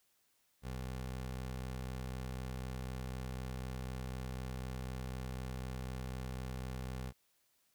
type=tone; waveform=20% pulse; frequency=64 Hz; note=C2; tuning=38 cents flat; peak=-35 dBFS; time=0.62-7.13 s; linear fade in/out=50 ms; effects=white hiss -75 dBFS RMS until 7.74 s